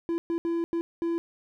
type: tone bursts at uneven times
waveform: triangle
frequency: 336.5 Hz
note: E4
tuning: 36 cents sharp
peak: -23 dBFS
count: 5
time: 0.09-0.18 / 0.3-0.38 / 0.45-0.64 / 0.73-0.81 / 1.02-1.18 s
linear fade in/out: 0 ms
effects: none